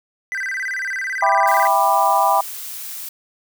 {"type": "tone with vibrato", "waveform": "triangle", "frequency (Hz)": 1772, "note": "A6", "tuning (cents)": 12, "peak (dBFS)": -20, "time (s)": [0.32, 1.67], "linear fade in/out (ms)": 0, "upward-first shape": "square", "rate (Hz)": 18, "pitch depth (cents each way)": 210}
{"type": "chord", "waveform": "sine", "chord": "E minor seventh", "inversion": "none", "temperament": "just", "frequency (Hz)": [659.3, 791.1, 988.9, 1186.7], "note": ["E5", "G5", "B5", "D6"], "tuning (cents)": [0, 16, 2, 18], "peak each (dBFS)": [-21, -17, -17, -21], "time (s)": [1.22, 2.41], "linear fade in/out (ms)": 5}
{"type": "noise", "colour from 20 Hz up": "blue", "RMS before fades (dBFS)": -31, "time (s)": [1.47, 3.09], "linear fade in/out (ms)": 5}
{"effects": []}